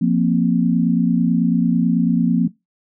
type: chord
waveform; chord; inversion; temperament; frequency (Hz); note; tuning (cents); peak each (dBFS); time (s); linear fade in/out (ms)
sine; F suspended fourth; none; just; 174.61 / 232.8 / 261.9; F3 / Bb3 / C4; 0 / -2 / +2; -17 / -17 / -20; 0.01-2.48; 10
effects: noise-tail reverb RT60 0.2 s tail -20 dB re dry